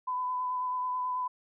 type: tone with vibrato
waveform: sine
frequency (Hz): 1004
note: B5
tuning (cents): +28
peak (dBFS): -29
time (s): 0.07-1.28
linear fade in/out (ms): 10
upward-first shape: sine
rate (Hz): 9.2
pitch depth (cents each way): 15
effects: none